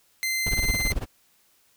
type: tone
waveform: sawtooth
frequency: 2075 Hz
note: C7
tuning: 15 cents flat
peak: -21 dBFS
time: 0.23-0.92 s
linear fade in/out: 0 ms
type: noise with tremolo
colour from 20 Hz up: brown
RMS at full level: -25 dBFS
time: 0.46-1.06 s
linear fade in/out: 5 ms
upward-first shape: sine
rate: 18 Hz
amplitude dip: 90%
effects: white hiss -63 dBFS RMS until 1.76 s